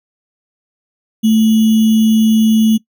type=tone with sample-and-hold; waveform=sine; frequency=220 Hz; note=A3; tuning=in tune; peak=-7 dBFS; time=1.23-2.78 s; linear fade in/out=20 ms; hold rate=3150 Hz; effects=noise-tail reverb RT60 0.1 s tail -21 dB re dry